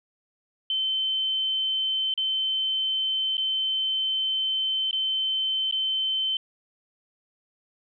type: tone with dropouts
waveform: sine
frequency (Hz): 3080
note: G7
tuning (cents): -31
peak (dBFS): -23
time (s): 0.7-6.37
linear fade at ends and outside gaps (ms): 2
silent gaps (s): 2.14-2.176 / 3.37-3.379 / 4.911-4.929 / 5.712-5.724
effects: none